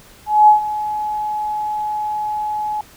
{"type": "tone with ADSR envelope", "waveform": "sine", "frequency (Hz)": 847, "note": "G#5", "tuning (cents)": 34, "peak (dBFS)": -4, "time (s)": [0.26, 2.81], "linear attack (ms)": 220, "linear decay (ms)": 120, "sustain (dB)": -15, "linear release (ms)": 3, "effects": ["pink hiss -45 dBFS RMS until 2.96 s"]}